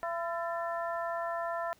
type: harmonic tone with a mistuned harmonic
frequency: 337.7 Hz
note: E4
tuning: 42 cents sharp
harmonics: 2 / 3 / 4 / 5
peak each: -34 / -38 / -40 / -42 dBFS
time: 0.03-1.73 s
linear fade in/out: 0 ms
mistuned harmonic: 5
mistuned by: +80 cents
effects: pink hiss -64 dBFS RMS until 1.79 s